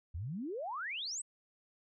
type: exponential sweep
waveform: sine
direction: up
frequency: 73.42 to 8560 Hz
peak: -37 dBFS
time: 0.14-1.22 s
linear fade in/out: 10 ms
effects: none